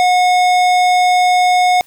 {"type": "tone with tanh clipping", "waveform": "sine", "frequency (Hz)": 726, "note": "F#5", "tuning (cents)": -33, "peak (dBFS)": -11, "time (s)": [0, 1.81], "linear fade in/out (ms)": 0, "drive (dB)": 18, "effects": ["white hiss -49 dBFS RMS until 1.86 s"]}